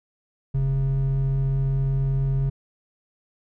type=tone pair together; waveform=triangle; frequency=40.17 / 135 Hz; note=E1 / C#3; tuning=-44 / -45 cents; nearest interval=octave + major sixth; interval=2099 cents; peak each=-24 / -18 dBFS; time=0.54-2.5 s; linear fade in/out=10 ms; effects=tanh soft clip ceiling -12 dBFS